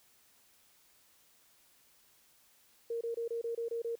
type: tone bursts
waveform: sine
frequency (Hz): 464.5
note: A#4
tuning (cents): -6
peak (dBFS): -33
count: 8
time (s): 2.9-3.955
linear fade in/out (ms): 5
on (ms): 110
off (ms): 25
effects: white hiss -66 dBFS RMS until 3.99 s